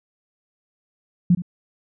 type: tone with echo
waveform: sine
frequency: 176.6 Hz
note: F3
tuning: 20 cents sharp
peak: -11 dBFS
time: 1.3-1.35 s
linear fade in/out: 5 ms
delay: 71 ms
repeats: 1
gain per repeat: -14 dB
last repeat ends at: 1.421 s
effects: none